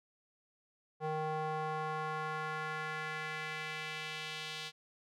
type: tone with band-pass filter sweep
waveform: square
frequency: 155.56 Hz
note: D#3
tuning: in tune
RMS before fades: -39 dBFS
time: 1-4.72 s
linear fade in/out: 50 ms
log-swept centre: 680 to 3600 Hz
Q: 1.7
effects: none